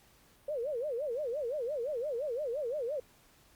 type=tone with vibrato; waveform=sine; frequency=531 Hz; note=C5; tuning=25 cents sharp; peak=-32 dBFS; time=0.48-3 s; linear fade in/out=5 ms; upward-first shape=sine; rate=5.8 Hz; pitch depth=260 cents each way; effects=pink hiss -63 dBFS RMS until 3.55 s + Opus 48 kbps